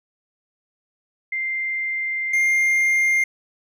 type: tone pair in turn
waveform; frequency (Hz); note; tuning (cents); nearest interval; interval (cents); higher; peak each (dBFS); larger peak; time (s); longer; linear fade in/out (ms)
sine / triangle; 2093 / 2111; C7 / C7; 0 / +15; unison; 15; second; -22 / -14; second; 1.32-2.33 / 2.33-3.24; first; 5
effects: none

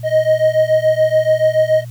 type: beating tone pair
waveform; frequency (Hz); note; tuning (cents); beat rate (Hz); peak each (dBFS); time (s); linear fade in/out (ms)
triangle; 622.3 / 629.3; D#5 / D#5; 0 / +19; 7; -12; 0.03-1.85; 50
effects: added 120 Hz sine -27 dBFS peak until 1.9 s + white hiss -48 dBFS RMS until 1.9 s

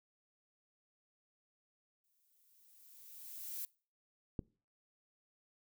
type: noise with exponential growth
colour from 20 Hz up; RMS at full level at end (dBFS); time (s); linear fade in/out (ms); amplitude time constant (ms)
violet; -41; 2.04-3.65; 1; 350
type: click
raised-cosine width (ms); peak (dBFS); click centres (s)
3; -25; 4.392
effects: noise-tail reverb RT60 0.4 s tail -24 dB re dry

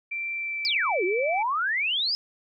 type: tone with pitch glide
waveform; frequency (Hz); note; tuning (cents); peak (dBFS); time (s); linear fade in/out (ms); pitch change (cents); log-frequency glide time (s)
sine; 2349 to 2317; D7 to D7; 0 to -24; -28; 0.11-1.43; 10; -24; 0.32-0.77
type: exponential two-way sweep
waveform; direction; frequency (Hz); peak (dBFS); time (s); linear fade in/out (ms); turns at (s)
sine; down then up; 5170 to 345.2 to 5170; -23; 0.65-2.15; 0; 1.04
effects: none

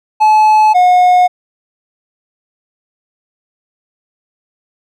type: tone pair in turn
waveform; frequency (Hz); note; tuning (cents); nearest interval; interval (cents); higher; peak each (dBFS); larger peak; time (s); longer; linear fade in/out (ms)
triangle; 860 / 723.6; A5 / F#5; -40 / -39; minor third; 299; first; -3; neither; 0.2-0.74 / 0.74-1.28; neither; 20
effects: none

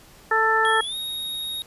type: harmonic tone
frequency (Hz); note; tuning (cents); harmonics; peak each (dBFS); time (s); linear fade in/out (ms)
442.6; A4; +10; 1 / 2 / 3 / 4; -25 / -23 / -22 / -21; 0.31-0.81; 5
type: tone with pitch glide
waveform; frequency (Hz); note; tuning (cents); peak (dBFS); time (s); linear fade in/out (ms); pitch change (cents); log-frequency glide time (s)
square; 3304 to 3752; G#7 to A#7; -10 to +11; -28; 0.65-1.62; 0; +221; 0.83-0.96
effects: pink hiss -50 dBFS RMS until 1.66 s + resampled to 32000 Hz

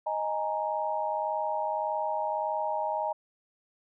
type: chord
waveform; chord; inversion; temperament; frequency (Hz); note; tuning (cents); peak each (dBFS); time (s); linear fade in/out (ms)
sine; D# suspended fourth; none; equal; 622.3 / 830.6 / 932.3; D#5 / G#5 / A#5; 0 / 0 / 0; -32; 0.06-3.13; 10
effects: none

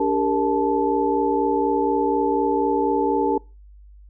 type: tone cluster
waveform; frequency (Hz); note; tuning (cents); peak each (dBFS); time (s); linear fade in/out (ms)
sine; 289.6 / 398.6 / 462.7 / 873; D4 / G4 / A#4 / A5; -24 / +29 / -13 / -14; -23; 0-3.38; 5
effects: noise-tail reverb RT60 0.3 s tail -24 dB re dry + added 50 Hz sine -43 dBFS peak until 4.09 s

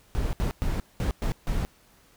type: noise bursts at uneven times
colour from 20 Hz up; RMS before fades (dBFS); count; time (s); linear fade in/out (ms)
brown; -26; 6; 0.15-0.33 / 0.4-0.51 / 0.62-0.8 / 1-1.11 / 1.22-1.32 / 1.47-1.65; 0
effects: pink hiss -59 dBFS RMS until 2.16 s

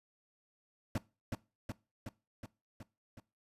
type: noise with echo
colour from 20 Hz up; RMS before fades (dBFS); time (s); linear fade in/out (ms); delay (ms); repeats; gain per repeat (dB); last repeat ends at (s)
brown; -34; 0.95-0.98; 2; 370; 6; -3; 3.2
effects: noise-tail reverb RT60 0.3 s tail -21 dB re dry + resampled to 32000 Hz

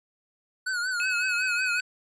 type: tone with vibrato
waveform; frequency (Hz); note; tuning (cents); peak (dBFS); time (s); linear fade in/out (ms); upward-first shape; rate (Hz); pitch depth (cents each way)
square; 1470; F#6; -12; -27; 0.66-1.81; 10; triangle; 5.4; 93
type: tone with pitch glide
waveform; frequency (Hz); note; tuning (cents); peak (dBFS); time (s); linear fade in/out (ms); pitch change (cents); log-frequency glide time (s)
sine; 2568 to 2528; E7 to D#7; -46 to +27; -27; 1-1.8; 0; -27; 1.16-1.66
effects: resampled to 22050 Hz

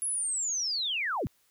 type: linear sweep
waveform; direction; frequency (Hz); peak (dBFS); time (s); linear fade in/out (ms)
sine; down; 10870 to 55; -28; 0.02-1.27; 0
effects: white hiss -68 dBFS RMS until 1.5 s

